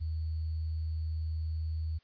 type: tone with sample-and-hold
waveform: sine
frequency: 79.5 Hz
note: D#2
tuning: 38 cents sharp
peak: -31 dBFS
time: 0-1.99 s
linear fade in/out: 20 ms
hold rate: 4410 Hz
effects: white hiss -69 dBFS RMS until 2.03 s + resampled to 11025 Hz